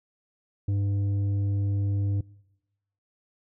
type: tone with tanh clipping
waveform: triangle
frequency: 100 Hz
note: G2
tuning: 35 cents sharp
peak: -24 dBFS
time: 0.68-2.21 s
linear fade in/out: 5 ms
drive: 11 dB
effects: noise-tail reverb RT60 1.0 s tail -25 dB re dry